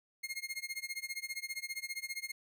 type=tone with tremolo; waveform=sawtooth; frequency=2138 Hz; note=C7; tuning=37 cents sharp; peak=-32 dBFS; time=0.23-2.32 s; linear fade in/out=10 ms; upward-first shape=sine; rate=15 Hz; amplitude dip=95%; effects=none